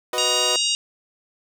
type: chord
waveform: 25% pulse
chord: B major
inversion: second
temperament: equal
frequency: 370 / 493.9 / 622.3 Hz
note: F#4 / B4 / D#5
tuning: 0 / 0 / 0 cents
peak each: -26 / -23 / -24 dBFS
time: 0.13-0.56 s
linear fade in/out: 2 ms
type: harmonic tone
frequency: 943 Hz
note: A#5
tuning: 20 cents sharp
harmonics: 3 / 4 / 5 / 6 / 7 / 8 / 9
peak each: -23 / -25 / -27 / -29 / -30 / -31 / -32 dBFS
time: 0.18-0.75 s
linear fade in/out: 0 ms
effects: none